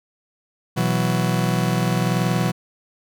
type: chord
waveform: 40% pulse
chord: B suspended fourth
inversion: none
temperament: just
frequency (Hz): 123.47 / 164.63 / 185.21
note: B2 / E3 / F#3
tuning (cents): 0 / -2 / +2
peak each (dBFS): -22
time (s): 0.76-2.52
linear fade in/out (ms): 20
effects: none